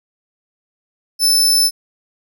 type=tone; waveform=sawtooth; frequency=5274 Hz; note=E8; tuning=in tune; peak=-8 dBFS; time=1.19-1.71 s; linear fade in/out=50 ms; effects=none